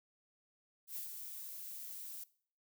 violet noise with ADSR envelope, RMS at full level -42 dBFS, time 0.87-2.24 s, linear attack 93 ms, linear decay 120 ms, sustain -5 dB, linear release 6 ms, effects noise-tail reverb RT60 0.5 s tail -20 dB re dry

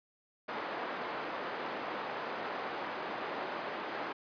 white band-pass noise, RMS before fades -39 dBFS, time 0.48-4.13 s, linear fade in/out 10 ms, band 310 to 1200 Hz, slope 12 dB/octave, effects resampled to 11025 Hz

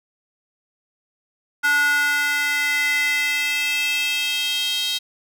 square tone with high-pass filter sweep, 290.9 Hz, D4, 16 cents flat, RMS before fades -21 dBFS, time 1.63-4.99 s, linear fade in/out 20 ms, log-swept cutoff 1400 to 3500 Hz, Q 4.6, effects none

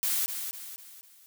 blue noise with echo, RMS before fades -28 dBFS, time 0.03-0.26 s, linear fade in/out 0 ms, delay 250 ms, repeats 4, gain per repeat -7 dB, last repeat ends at 1.26 s, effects none

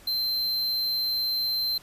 square tone, 4112 Hz, C8, 31 cents flat, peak -25 dBFS, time 0.07-1.78 s, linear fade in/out 5 ms, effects pink hiss -52 dBFS RMS until 1.82 s + resampled to 32000 Hz

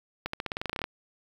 accelerating click train, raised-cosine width 0.3 ms, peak -15 dBFS, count 14, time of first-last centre 0.26-0.841 s, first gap 74 ms, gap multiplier 0.91, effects 7-bit

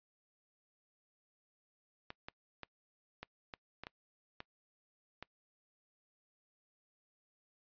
clicks, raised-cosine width 0.3 ms, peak -28 dBFS, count 9, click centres 2.104 / 2.285 / 2.633 / 3.23 / 3.538 / 3.836 / 3.869 / 4.404 / 5.226 s, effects noise-tail reverb RT60 0.1 s tail -24 dB re dry + resampled to 11025 Hz

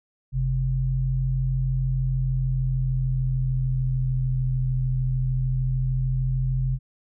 sine tone pair together, 43.38 / 130 Hz, F1 / C3, -11 / -11 cents, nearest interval octave + perfect fifth, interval 1900 cents, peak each -26 / -22 dBFS, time 0.32-6.79 s, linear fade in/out 50 ms, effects none

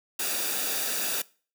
white noise with comb filter, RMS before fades -29 dBFS, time 0.19-1.22 s, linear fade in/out 5 ms, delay 0.95 ms, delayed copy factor -0.55, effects noise-tail reverb RT60 0.4 s tail -22 dB re dry + high-pass 200 Hz 12 dB/octave

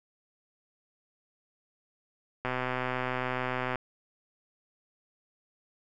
click train, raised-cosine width 0.5 ms, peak -16 dBFS, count 167, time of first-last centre 2.45-3.757 s, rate 127 Hz, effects none

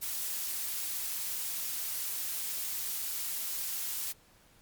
blue noise, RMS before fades -35 dBFS, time 0.01-4.13 s, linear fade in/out 20 ms, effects pink hiss -62 dBFS RMS until 4.61 s + MP3 96 kbps

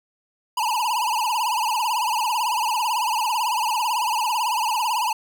square tone with vibrato, 921 Hz, A#5, 21 cents flat, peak -21 dBFS, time 0.57-5.13 s, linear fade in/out 5 ms, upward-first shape triangle, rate 18 Hz, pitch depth 180 cents each way, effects none

